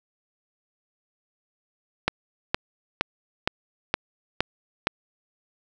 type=click train; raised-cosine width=0.3 ms; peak=-4 dBFS; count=7; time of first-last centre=2.08-4.871 s; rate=2.15 Hz; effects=none